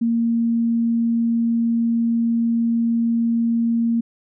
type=tone; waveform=sine; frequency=231.6 Hz; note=A#3; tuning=11 cents flat; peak=-16 dBFS; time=0.01-4.01 s; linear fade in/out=10 ms; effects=none